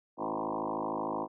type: tone with frequency modulation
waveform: sine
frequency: 639 Hz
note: D#5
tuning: 46 cents sharp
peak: -31 dBFS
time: 0.17-1.28 s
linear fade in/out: 50 ms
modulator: 53.2 Hz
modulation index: 7.6
effects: none